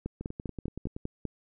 two click trains, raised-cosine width 3 ms, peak -24 / -20 dBFS, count 9 / 7, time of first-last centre 0.21-0.965 / 0.06-1.253 s, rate 10.6 / 5.03 Hz, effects none

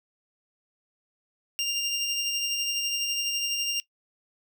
25% pulse tone with tremolo, 2794 Hz, F7, in tune, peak -21 dBFS, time 1.59-3.8 s, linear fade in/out 0 ms, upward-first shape sine, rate 12 Hz, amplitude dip 30%, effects noise-tail reverb RT60 0.1 s tail -20 dB re dry

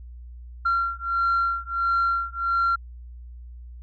sine beating tone pair, 1372 / 1373.5 Hz, F6 / F6, -31 / -29 cents, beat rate 1.5 Hz, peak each -23 dBFS, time 0.65-2.76 s, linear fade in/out 10 ms, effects tanh soft clip ceiling -16 dBFS + added 60 Hz sine -38 dBFS peak until 3.82 s

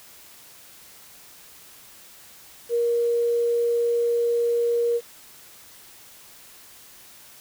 sine tone with quantisation, 471.9 Hz, A#4, 21 cents sharp, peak -19 dBFS, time 2.69-5.01 s, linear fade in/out 50 ms, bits 8, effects white hiss -48 dBFS RMS until 7.4 s

